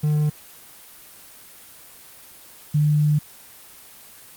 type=tone pair in turn; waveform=triangle / sine; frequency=150.6 / 149.56 Hz; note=D3 / D3; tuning=+44 / +32 cents; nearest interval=unison; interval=12 cents; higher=first; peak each=-15 dBFS; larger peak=neither; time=0.03-0.3 / 2.74-3.19 s; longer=second; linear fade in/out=10 ms; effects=white hiss -45 dBFS RMS until 4.36 s + Opus 24 kbps